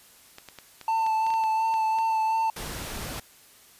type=clicks; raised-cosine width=0.2 ms; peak=-24 dBFS; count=11; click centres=0.384 / 0.487 / 0.587 / 0.813 / 1.065 / 1.266 / 1.304 / 1.339 / 1.438 / 1.74 / 1.987 s
type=tone with vibrato; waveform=triangle; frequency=888 Hz; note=A5; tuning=16 cents sharp; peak=-20 dBFS; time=0.88-2.5 s; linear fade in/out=2 ms; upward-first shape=sine; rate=2.8 Hz; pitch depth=19 cents each way
type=noise; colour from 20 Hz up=pink; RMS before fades=-35 dBFS; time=2.56-3.2 s; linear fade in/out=5 ms
effects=white hiss -54 dBFS RMS until 3.79 s + resampled to 32000 Hz